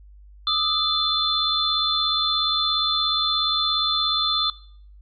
sine tone cluster, 1208 / 1285 / 3519 / 4128 Hz, D6 / E6 / A7 / C8, +48 / -45 / 0 / -24 cents, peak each -28 / -29 / -21 / -25 dBFS, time 0.47-4.5 s, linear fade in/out 2 ms, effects noise-tail reverb RT60 0.6 s tail -21 dB re dry + added 50 Hz sine -44 dBFS peak until 5.01 s

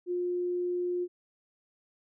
sine tone, 355.6 Hz, F4, 31 cents sharp, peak -28 dBFS, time 0.06-1.08 s, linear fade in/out 50 ms, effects none

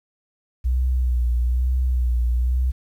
sine tone with vibrato, 61.74 Hz, B1, in tune, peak -17 dBFS, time 0.64-2.72 s, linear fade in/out 20 ms, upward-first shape sine, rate 1.1 Hz, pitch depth 53 cents each way, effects 9-bit

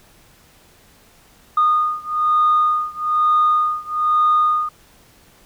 sine beating tone pair, 1228 / 1229.1 Hz, D#6 / D#6, -23 / -22 cents, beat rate 1.1 Hz, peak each -16 / -17 dBFS, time 1.57-4.69 s, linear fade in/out 5 ms, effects tanh soft clip ceiling -8 dBFS + pink hiss -51 dBFS RMS until 5.45 s

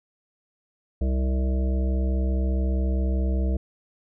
harmonic tone, 64.8 Hz, C2, 16 cents flat, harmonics 1 / 3 / 5 / 7 / 9 / 10, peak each -21 / -31 / -35 / -38 / -40 / -41 dBFS, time 1.01-3.57 s, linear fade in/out 5 ms, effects none

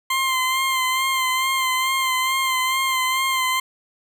20% pulse tone with vibrato, 1046 Hz, C6, 1 cent flat, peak -14 dBFS, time 0.1-3.6 s, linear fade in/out 5 ms, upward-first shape sine, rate 2.3 Hz, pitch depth 32 cents each way, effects none

